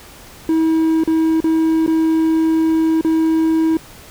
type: tone with dropouts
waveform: triangle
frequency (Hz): 321.5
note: E4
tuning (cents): -43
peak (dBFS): -10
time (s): 0.49-3.77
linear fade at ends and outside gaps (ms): 2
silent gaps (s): 1.037-1.075 / 1.404-1.442 / 1.864-1.877 / 3.011-3.047
effects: pink hiss -40 dBFS RMS until 4.1 s